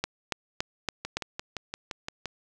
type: two click trains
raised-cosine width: 0.2 ms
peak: -10 / -16 dBFS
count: 5 / 8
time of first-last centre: 0.04-1.17 / 1.05-2.257 s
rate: 3.54 / 5.8 Hz
effects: none